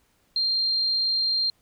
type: tone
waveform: sine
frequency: 4186 Hz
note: C8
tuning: in tune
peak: -21 dBFS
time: 0.36-1.5 s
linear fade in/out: 2 ms
effects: pink hiss -66 dBFS RMS until 1.61 s